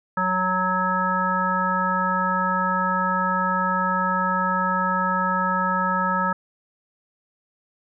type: harmonic tone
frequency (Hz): 185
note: F#3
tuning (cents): 0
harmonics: 1 / 3 / 5 / 7 / 9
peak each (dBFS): -27 / -31 / -25 / -23 / -28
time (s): 0.17-6.33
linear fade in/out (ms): 5
effects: none